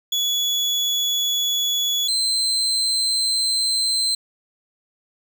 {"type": "tone pair in turn", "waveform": "35% pulse", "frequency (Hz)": [3397, 4106], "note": ["G#7", "C8"], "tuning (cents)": [38, -33], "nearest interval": "minor third", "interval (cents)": 329, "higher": "second", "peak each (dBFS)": [-17, -17], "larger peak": "neither", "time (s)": [[0.12, 2.08], [2.08, 4.15]], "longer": "second", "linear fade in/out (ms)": 5, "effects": []}